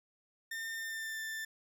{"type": "tone with pitch glide", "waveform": "40% pulse", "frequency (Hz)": [1808, 1774.9], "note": ["A6", "A6"], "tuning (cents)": [47, 15], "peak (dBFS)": -37, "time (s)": [0.51, 1.45], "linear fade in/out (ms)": 5, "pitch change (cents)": -32, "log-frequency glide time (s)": [0.76, 1.2], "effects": []}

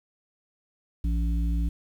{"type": "harmonic tone", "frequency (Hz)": 57.1, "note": "A#1", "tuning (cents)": -35, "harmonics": [1, 3, 5], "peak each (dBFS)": [-23, -33, -37], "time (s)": [1.04, 1.69], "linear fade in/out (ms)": 5, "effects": ["9-bit"]}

